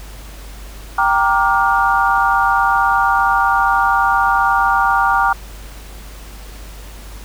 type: chord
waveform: sine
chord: G minor seventh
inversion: none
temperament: equal with one note detuned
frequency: 784 / 932.3 / 1174.7 / 1418.9 Hz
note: G5 / Bb5 / D6 / F6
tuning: 0 / 0 / 0 / +27 cents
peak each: -17 dBFS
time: 0.98-5.33 s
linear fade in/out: 5 ms
effects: added 50 Hz sine -32 dBFS peak until 7.24 s + pink hiss -39 dBFS RMS until 7.24 s